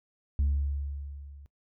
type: tone with level ramp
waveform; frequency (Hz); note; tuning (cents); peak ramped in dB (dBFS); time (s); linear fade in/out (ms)
sine; 70.7; C#2; +35; -20 to -47; 0.39-1.46; 0
effects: noise-tail reverb RT60 0.1 s tail -19 dB re dry + tanh soft clip ceiling -21 dBFS